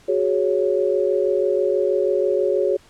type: chord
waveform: sine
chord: F# suspended second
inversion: none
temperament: just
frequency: 370 / 416.2 / 555 Hz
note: F#4 / G#4 / C#5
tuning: 0 / +4 / +2 cents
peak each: -21 dBFS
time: 0.08-2.77 s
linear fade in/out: 10 ms
effects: pink hiss -52 dBFS RMS until 2.89 s + low-pass 9000 Hz 12 dB/octave